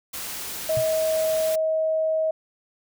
white noise, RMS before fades -33 dBFS, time 0.13-1.56 s, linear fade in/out 10 ms
sine tone, 635 Hz, D#5, 35 cents sharp, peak -20 dBFS, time 0.69-2.31 s, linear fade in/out 5 ms
sine tone with exponential decay, 123.47 Hz, B2, in tune, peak -22 dBFS, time 0.77-0.88 s, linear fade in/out 0 ms, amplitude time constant 22 ms
effects none

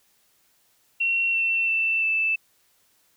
sine tone with pitch steps, 2727 / 2697 / 2668 / 2639 Hz, F7 / E7 / E7 / E7, -42 / +39 / +20 / +1 cents, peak -20 dBFS, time 1-2.36 s, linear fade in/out 10 ms, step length 340 ms, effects white hiss -64 dBFS RMS until 3.16 s

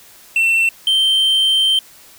triangle tone pair in turn, 2693 / 3126 Hz, E7 / G7, +36 / -6 cents, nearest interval minor third, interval 258 cents, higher second, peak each -10 dBFS, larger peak neither, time 0.36-0.69 / 0.87-1.79 s, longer second, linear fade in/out 2 ms, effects white hiss -44 dBFS RMS until 2.18 s

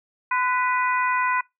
harmonic tone with a mistuned harmonic, 493.9 Hz, B4, in tune, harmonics 2 / 3 / 4 / 5, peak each -22 / -26 / -28 / -30 dBFS, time 0.31-1.41 s, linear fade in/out 5 ms, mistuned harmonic 2, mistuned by +40 cents, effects noise-tail reverb RT60 0.2 s tail -24 dB re dry

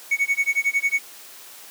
triangle tone with tremolo, 2225 Hz, C#7, 6 cents sharp, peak -14 dBFS, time 0.11-0.99 s, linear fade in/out 5 ms, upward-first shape sine, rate 11 Hz, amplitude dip 100%, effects white hiss -43 dBFS RMS until 1.7 s + high-pass 300 Hz 12 dB/octave

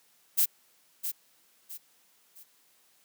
violet noise with echo, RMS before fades -23 dBFS, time 0.37-0.46 s, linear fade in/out 20 ms, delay 660 ms, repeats 3, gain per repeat -9 dB, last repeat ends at 2.44 s, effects white hiss -65 dBFS RMS until 3.04 s + high-pass 150 Hz 12 dB/octave

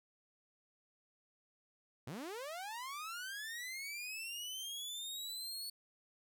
sawtooth linear sweep, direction up, 106.9 to 4435 Hz, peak -39 dBFS, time 2.07-5.7 s, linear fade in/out 5 ms, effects none

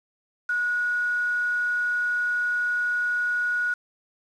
sine tone with quantisation, 1456 Hz, F#6, 28 cents flat, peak -22 dBFS, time 0.49-3.74 s, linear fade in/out 5 ms, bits 7, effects low-pass 7000 Hz 12 dB/octave

